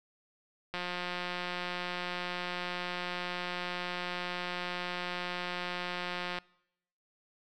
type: click train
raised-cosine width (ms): 0.3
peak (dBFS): -20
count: 1006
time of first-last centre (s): 0.74-6.386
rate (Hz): 178
effects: noise-tail reverb RT60 0.8 s tail -24 dB re dry